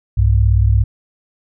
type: tone pair together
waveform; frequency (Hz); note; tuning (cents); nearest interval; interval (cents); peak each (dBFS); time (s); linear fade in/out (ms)
sine; 63.6 / 100.96; C2 / G#2; -48 / -48; minor sixth; 800; -12; 0.17-0.84; 10
effects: none